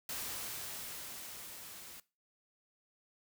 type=noise with level ramp; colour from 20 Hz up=white; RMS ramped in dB=-40 to -51 dBFS; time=0.09-2 s; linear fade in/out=2 ms; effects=noise-tail reverb RT60 0.3 s tail -20 dB re dry